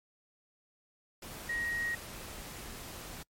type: tone in noise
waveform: sine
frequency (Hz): 1886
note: A#6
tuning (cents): +20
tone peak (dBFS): -32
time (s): 1.49-1.95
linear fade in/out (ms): 5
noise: pink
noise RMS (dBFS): -45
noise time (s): 1.22-3.23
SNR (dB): +10
effects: noise-tail reverb RT60 0.1 s tail -24 dB re dry + MP3 64 kbps